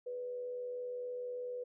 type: tone with frequency modulation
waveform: sine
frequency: 493.9 Hz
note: B4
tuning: in tune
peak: -38 dBFS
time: 0.06-1.64 s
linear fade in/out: 10 ms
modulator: 84.5 Hz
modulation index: 0.23
effects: none